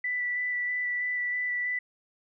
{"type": "tone with vibrato", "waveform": "sine", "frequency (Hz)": 1975.5, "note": "B6", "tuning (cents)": 0, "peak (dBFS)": -27, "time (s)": [0.04, 1.79], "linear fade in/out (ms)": 5, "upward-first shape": "square", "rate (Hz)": 3.1, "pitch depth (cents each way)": 9, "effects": []}